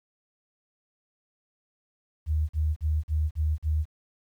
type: tone bursts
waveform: sine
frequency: 77.2 Hz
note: D#2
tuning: 13 cents flat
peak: -22 dBFS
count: 6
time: 2.26-3.855 s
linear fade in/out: 50 ms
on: 230 ms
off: 43 ms
effects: 10-bit